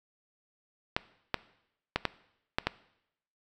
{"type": "clicks", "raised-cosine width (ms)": 0.3, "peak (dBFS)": -10, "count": 6, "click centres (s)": [0.965, 1.343, 1.96, 2.053, 2.585, 2.67], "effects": ["noise-tail reverb RT60 0.8 s tail -19 dB re dry"]}